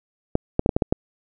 clicks, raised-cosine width 2 ms, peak -4 dBFS, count 7, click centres 0.354 / 0.594 / 0.661 / 0.692 / 0.765 / 0.822 / 0.925 s, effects none

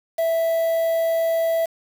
triangle tone with quantisation, 659.3 Hz, E5, in tune, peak -16 dBFS, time 0.18-1.66 s, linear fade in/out 10 ms, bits 6, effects none

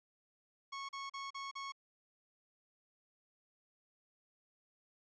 sawtooth tone bursts, 1101 Hz, C#6, 12 cents flat, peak -38 dBFS, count 5, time 0.72-1.722 s, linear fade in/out 10 ms, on 170 ms, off 38 ms, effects resampled to 16000 Hz

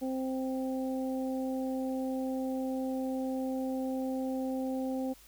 harmonic tone, 261.6 Hz, C4, in tune, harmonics 1 / 2 / 3, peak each -32 / -37 / -43 dBFS, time 0.01-5.14 s, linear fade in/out 20 ms, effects added 50 Hz sine -61 dBFS peak until 5.27 s + white hiss -58 dBFS RMS until 5.27 s

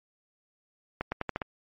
accelerating click train, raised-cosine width 0.5 ms, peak -15 dBFS, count 6, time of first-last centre 1.01-1.418 s, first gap 110 ms, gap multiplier 0.85, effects MP3 32 kbps

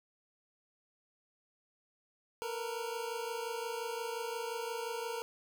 25% pulse tone pair together, 456 / 481.7 Hz, A#4 / B4, -38 / -43 cents, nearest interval minor second, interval 95 cents, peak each -35 / -37 dBFS, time 2.42-5.22 s, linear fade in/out 0 ms, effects none

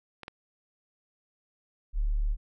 clicks, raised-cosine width 0.3 ms, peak -25 / -23 dBFS, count 2, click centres 0.233 / 0.281 s
sine tone, 36.71 Hz, D1, in tune, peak -24 dBFS, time 1.93-2.37 s, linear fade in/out 50 ms
effects none

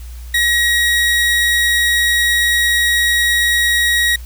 30% pulse tone, 1899 Hz, A#6, 32 cents sharp, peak -9 dBFS, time 0.34-4.16 s, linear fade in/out 5 ms, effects added 60 Hz sine -28 dBFS peak until 4.25 s + white hiss -44 dBFS RMS until 4.25 s

